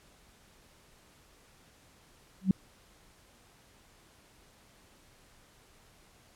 sine tone with exponential growth, 189.4 Hz, F#3, 41 cents sharp, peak -16 dBFS, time 2.41-2.51 s, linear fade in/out 2 ms, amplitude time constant 20 ms, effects pink hiss -61 dBFS RMS until 6.35 s + low-pass 12000 Hz 12 dB/octave

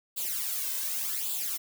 blue noise with flanger, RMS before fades -32 dBFS, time 0.16-1.58 s, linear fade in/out 20 ms, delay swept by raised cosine 0.25 to 1.95 ms, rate 0.87 Hz, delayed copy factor +0.7, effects none

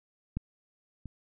clicks, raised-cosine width 5 ms, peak -19 / -29 dBFS, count 2, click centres 0.37 / 1.057 s, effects none

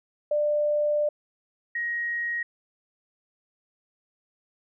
sine tone pair in turn, 594 / 1885.8 Hz, D5 / A#6, +20 / +20 cents, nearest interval octave + minor sixth, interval 2000 cents, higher second, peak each -21 / -26 dBFS, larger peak first, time 0.31-1.09 / 1.75-2.43 s, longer first, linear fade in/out 5 ms, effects none

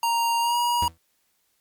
square tone with pitch glide, 932.3 to 957.4 Hz, A#5 to A#5, 0 to +46 cents, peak -21 dBFS, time 0.03-0.88 s, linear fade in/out 2 ms, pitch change +46 cents, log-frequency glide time 0.4-0.57 s
40% pulse tone with exponential decay, 82.41 Hz, E2, in tune, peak -24 dBFS, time 0.82-0.98 s, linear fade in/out 5 ms, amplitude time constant 33 ms
effects white hiss -69 dBFS RMS until 1.6 s + MP3 96 kbps

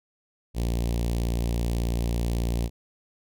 sawtooth tone with notch filter, 58.27 Hz, A#1, in tune, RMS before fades -26 dBFS, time 0.54-2.7 s, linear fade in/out 50 ms, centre 1400 Hz, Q 0.56, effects none

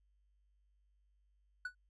triangle tone with exponential decay, 1480 Hz, F#6, in tune, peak -33 dBFS, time 1.65-1.75 s, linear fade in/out 5 ms, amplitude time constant 20 ms, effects added 50 Hz sine -70 dBFS peak until 1.89 s + resampled to 24000 Hz

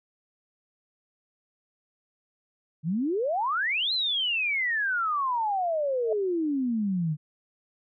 sine exponential two-way sweep, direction up then down, 146.83 to 4181 to 146.83 Hz, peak -24 dBFS, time 2.83-7.17 s, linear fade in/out 50 ms, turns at 3.93 s
sine tone with exponential growth, 634 Hz, D#5, 32 cents sharp, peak -23 dBFS, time 6-6.13 s, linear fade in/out 5 ms, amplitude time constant 27 ms
effects none

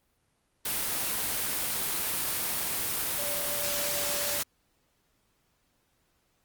sine tone in noise, 580 Hz, D5, 22 cents flat, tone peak -37 dBFS, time 3.18-4.4 s, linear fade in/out 5 ms, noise white, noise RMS -30 dBFS, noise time 0.65-4.43 s, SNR -10 dB, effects pink hiss -72 dBFS RMS until 6.44 s + Opus 32 kbps

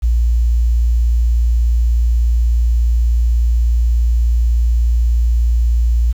sine tone, 58.27 Hz, A#1, in tune, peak -10 dBFS, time 0.02-6.13 s, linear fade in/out 20 ms, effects 7-bit

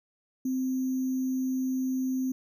sine tone with sample-and-hold, 260 Hz, C4, 11 cents flat, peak -26 dBFS, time 0.45-2.32 s, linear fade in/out 5 ms, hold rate 6300 Hz, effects none

